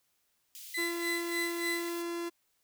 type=high-pass noise; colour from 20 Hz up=white; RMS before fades=-47 dBFS; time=0.55-2.02 s; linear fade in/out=0 ms; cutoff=2600 Hz; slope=24 dB/octave
type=tone with tremolo; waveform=35% pulse; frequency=2010 Hz; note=B6; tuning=30 cents sharp; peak=-29 dBFS; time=0.74-1.89 s; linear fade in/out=5 ms; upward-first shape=sine; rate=3.4 Hz; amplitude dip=85%
type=tone; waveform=45% pulse; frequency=341.8 Hz; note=F4; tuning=37 cents flat; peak=-34 dBFS; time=0.77-2.3 s; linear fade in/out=20 ms
effects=white hiss -75 dBFS RMS until 2.63 s